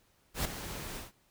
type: noise with ADSR envelope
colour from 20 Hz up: pink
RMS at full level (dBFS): -30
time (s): 0.34-1.12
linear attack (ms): 110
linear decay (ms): 5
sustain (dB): -11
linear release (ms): 150
effects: pink hiss -69 dBFS RMS until 1.3 s